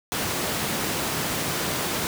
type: high-pass noise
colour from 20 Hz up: pink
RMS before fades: -27 dBFS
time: 0.12-2.07 s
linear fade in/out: 0 ms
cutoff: 120 Hz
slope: 12 dB/octave
effects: none